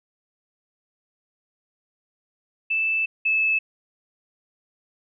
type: tone pair in turn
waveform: sine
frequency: 2637 / 2611 Hz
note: E7 / E7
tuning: 0 / -17 cents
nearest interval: unison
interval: 17 cents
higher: first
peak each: -20 / -18 dBFS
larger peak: second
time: 2.7-3.06 / 3.25-3.59 s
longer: first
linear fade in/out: 10 ms
effects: none